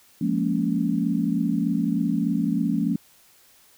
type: chord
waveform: sine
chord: Bb minor seventh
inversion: second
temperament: just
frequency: 174.81 / 209.8 / 233.1 / 279.7 Hz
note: F3 / Ab3 / Bb3 / Db4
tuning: +2 / +18 / 0 / +16 cents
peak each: -26 dBFS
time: 0.21-2.96 s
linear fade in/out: 5 ms
effects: white hiss -56 dBFS RMS until 3.77 s